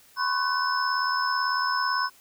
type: tone cluster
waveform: sine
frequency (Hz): 1011 / 1089 / 1502 / 5230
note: B5 / C#6 / F#6 / E8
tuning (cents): +40 / -31 / +26 / -15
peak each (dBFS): -29 / -27 / -28 / -31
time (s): 0.16-2.1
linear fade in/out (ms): 50
effects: white hiss -56 dBFS RMS until 2.2 s

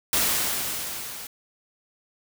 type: noise with level ramp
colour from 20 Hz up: white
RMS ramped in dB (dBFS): -21 to -38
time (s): 0.13-1.27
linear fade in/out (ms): 2
effects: none

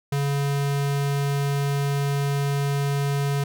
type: tone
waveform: square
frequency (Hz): 141.1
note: C#3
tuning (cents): +31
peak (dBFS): -22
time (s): 0.12-3.44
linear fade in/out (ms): 5
effects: none

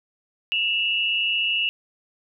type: tone pair together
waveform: sine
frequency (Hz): 2683 / 2891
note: E7 / F#7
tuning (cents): +30 / -41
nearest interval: minor second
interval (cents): 129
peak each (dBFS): -23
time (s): 0.52-1.69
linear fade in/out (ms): 0
effects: none

